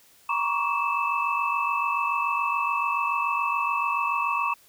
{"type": "tone cluster", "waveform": "sine", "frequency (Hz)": [943, 1108, 1155, 2628], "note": ["A#5", "C#6", "D6", "E7"], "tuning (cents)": [20, -1, -29, -6], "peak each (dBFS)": [-29, -27, -29, -29], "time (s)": [0.29, 4.54], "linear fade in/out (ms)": 5, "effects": ["white hiss -57 dBFS RMS until 4.68 s"]}